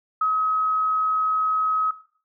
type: tone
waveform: sine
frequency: 1274 Hz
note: D#6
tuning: 41 cents sharp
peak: -18 dBFS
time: 0.21-1.91 s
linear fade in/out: 5 ms
effects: noise-tail reverb RT60 0.5 s tail -17 dB re dry